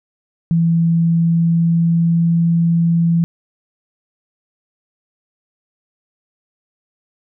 sine tone with pitch glide, 166.7 to 167.96 Hz, E3 to E3, +20 to +33 cents, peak -11 dBFS, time 0.51-3.24 s, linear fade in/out 0 ms, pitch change +13 cents, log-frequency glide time 0.89-2.36 s, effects none

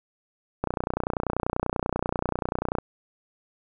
click train, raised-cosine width 1 ms, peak -11 dBFS, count 66, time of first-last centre 0.64-2.785 s, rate 30.3 Hz, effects none

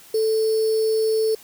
sine tone with sample-and-hold, 440 Hz, A4, in tune, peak -17 dBFS, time 0.14-1.35 s, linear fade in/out 5 ms, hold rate 4900 Hz, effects white hiss -47 dBFS RMS until 1.43 s

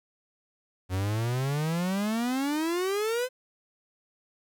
45% pulse exponential sweep, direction up, 90 to 517 Hz, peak -26 dBFS, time 0.89-3.29 s, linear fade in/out 50 ms, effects 11-bit

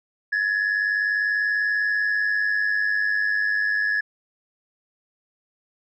sine tone pair together, 1684.8 / 1785 Hz, G#6 / A6, +24 / +24 cents, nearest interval minor second, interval 100 cents, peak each -19 / -24 dBFS, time 0.32-4.01 s, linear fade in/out 10 ms, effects tanh soft clip ceiling -17 dBFS

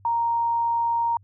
sine tone, 932.3 Hz, A#5, in tune, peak -20 dBFS, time 0.05-1.17 s, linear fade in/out 2 ms, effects added 98 Hz sine -51 dBFS peak until 1.23 s

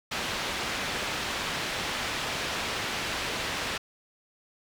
white low-pass noise, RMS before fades -32 dBFS, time 0.11-3.78 s, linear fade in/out 10 ms, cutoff 3400 Hz, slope 12 dB/octave, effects none

